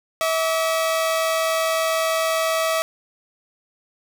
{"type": "tone pair together", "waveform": "sawtooth", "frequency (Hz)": [647, 1148.2], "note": ["E5", "D6"], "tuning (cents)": [-32, -39], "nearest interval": "minor seventh", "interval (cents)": 993, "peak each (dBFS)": [-16, -23], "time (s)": [0.21, 2.82], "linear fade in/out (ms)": 0, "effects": []}